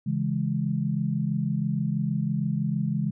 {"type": "chord", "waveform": "sine", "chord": "C# minor", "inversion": "none", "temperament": "equal", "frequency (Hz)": [138.59, 164.81, 207.7], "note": ["C#3", "E3", "G#3"], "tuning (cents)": [0, 0, 0], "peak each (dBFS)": -28, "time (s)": [0.06, 3.11], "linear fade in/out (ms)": 10, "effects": []}